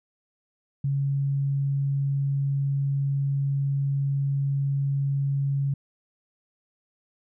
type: tone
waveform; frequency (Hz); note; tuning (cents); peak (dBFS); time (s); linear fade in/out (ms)
sine; 139; C#3; +5; -22; 0.84-5.74; 5
effects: none